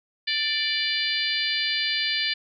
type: harmonic tone with a mistuned harmonic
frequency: 590 Hz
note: D5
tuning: 8 cents sharp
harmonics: 3 / 4 / 5 / 6 / 7 / 8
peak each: -30 / -30 / -30 / -30 / -30 / -30 dBFS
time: 0.27-2.34 s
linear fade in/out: 10 ms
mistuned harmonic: 4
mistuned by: -18 cents
effects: none